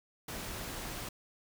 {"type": "noise", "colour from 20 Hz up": "pink", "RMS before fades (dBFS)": -41, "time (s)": [0.28, 1.09], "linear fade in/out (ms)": 5, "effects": []}